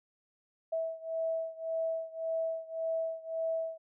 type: beating tone pair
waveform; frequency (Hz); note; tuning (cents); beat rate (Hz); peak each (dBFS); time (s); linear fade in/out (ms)
sine; 651 / 652.8; E5 / E5; -22 / -17; 1.8; -34 / -36; 0.72-3.78; 10
effects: none